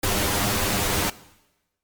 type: noise with comb filter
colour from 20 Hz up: pink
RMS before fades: -23 dBFS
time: 0.03-1.1 s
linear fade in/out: 5 ms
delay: 9.9 ms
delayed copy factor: +0.9
effects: noise-tail reverb RT60 1.0 s tail -19 dB re dry + MP3 96 kbps